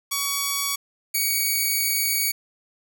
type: tone pair in turn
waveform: 5% pulse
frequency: 1127 / 2254 Hz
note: C#6 / C#7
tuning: +28 / +28 cents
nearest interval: octave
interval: 1200 cents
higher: second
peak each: -11 dBFS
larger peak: neither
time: 0.11-0.76 / 1.14-2.32 s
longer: second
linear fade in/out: 10 ms
effects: none